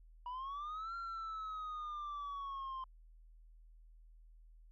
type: linear two-way sweep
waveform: sine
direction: up then down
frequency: 966 to 1379 to 1041 Hz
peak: -38 dBFS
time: 0.26-2.84 s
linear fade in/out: 2 ms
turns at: 0.95 s
effects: tanh soft clip ceiling -40 dBFS + added 40 Hz sine -57 dBFS peak until 4.71 s